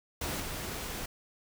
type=noise with level steps; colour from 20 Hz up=pink; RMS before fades=-35 / -38 dBFS; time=0.21-1.06 s; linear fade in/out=5 ms; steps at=0.4 s; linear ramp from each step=10 ms; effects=none